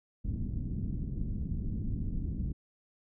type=low-pass noise; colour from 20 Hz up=pink; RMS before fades=-34 dBFS; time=0.24-2.53 s; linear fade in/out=10 ms; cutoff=240 Hz; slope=24 dB/octave; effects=none